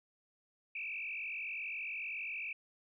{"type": "tone with frequency modulation", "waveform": "sine", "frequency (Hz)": 2484, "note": "D#7", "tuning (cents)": -3, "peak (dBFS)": -38, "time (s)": [0.75, 2.53], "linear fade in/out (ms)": 5, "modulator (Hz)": 47.2, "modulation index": 4.1, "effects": []}